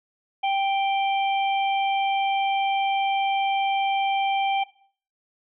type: harmonic tone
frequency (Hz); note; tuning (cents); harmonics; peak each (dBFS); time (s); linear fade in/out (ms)
785; G5; +2; 1 / 3 / 4; -21 / -31 / -33; 0.43-4.64; 10
effects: noise-tail reverb RT60 0.5 s tail -18 dB re dry